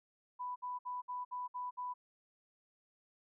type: tone bursts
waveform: sine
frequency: 992 Hz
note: B5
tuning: 7 cents sharp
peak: -38 dBFS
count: 7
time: 0.39-1.94 s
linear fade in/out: 20 ms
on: 170 ms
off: 60 ms
effects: none

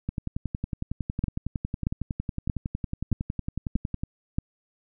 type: two click trains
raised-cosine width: 5 ms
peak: -16 / -12 dBFS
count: 44 / 6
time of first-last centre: 0.09-4.035 / 1.24-4.385 s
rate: 10.9 / 1.59 Hz
effects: none

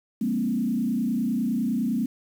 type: tone with frequency modulation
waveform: sine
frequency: 233.1 Hz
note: A#3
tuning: in tune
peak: -22 dBFS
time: 0.21-2.06 s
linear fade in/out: 5 ms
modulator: 29.9 Hz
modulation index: 1.3
effects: 8-bit

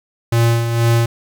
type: tone with tremolo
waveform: square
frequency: 116.5 Hz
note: A#2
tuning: 1 cent flat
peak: -11 dBFS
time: 0.32-1.06 s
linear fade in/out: 5 ms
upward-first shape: sine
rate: 2.1 Hz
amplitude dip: 55%
effects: 8-bit

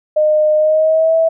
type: tone with pitch glide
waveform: sine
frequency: 612 to 652.1 Hz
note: D#5 to E5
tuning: -29 to -19 cents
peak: -9 dBFS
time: 0.16-1.29 s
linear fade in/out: 10 ms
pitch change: +110 cents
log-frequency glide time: 0.56-1.16 s
effects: none

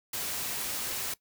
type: noise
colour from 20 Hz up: white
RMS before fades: -34 dBFS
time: 0.13-1.14 s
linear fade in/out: 5 ms
effects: noise-tail reverb RT60 0.1 s tail -19 dB re dry

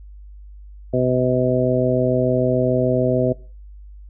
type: harmonic tone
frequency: 126.8 Hz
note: B2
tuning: 46 cents sharp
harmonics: 1 / 2 / 3 / 4 / 5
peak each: -22 / -22 / -22 / -22 / -22 dBFS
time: 0.93-3.33 s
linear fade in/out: 10 ms
effects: noise-tail reverb RT60 0.4 s tail -21 dB re dry + added 50 Hz sine -37 dBFS peak until 4.09 s

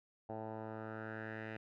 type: tone with low-pass filter sweep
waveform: 10% pulse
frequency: 110 Hz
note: A2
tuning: in tune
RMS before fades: -45 dBFS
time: 0.29-1.57 s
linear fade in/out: 5 ms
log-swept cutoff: 790 to 2200 Hz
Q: 3.6
effects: none

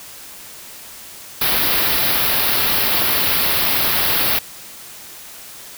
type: band-stop noise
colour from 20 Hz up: white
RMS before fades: -17 dBFS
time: 1.41-4.39 s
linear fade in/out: 5 ms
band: 5000 to 11000 Hz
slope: 48 dB/octave
effects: white hiss -37 dBFS RMS until 5.77 s

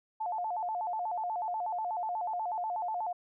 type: tone with vibrato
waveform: sine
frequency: 789 Hz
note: G5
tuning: 11 cents sharp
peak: -31 dBFS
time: 0.2-3.13 s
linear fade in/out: 10 ms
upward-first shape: square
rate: 8.2 Hz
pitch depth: 180 cents each way
effects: none

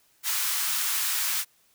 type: high-pass noise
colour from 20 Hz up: white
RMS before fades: -27 dBFS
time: 0.23-1.45 s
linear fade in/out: 50 ms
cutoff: 1000 Hz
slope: 24 dB/octave
effects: white hiss -64 dBFS RMS until 1.74 s

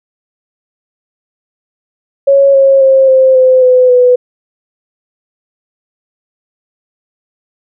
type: tone with pitch steps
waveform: sine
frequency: 553 / 543.2 / 533.5 / 524.1 / 514.8 / 505.6 / 496.7 Hz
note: C#5 / C#5 / C5 / C5 / C5 / B4 / B4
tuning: -4 / -35 / +34 / +3 / -28 / +41 / +10 cents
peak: -3 dBFS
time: 2.27-4.16 s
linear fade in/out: 10 ms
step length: 270 ms
effects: none

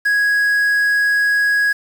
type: tone with quantisation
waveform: triangle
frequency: 1661.2 Hz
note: G#6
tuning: in tune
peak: -11 dBFS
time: 0.05-1.73 s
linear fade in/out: 10 ms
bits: 6
effects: none

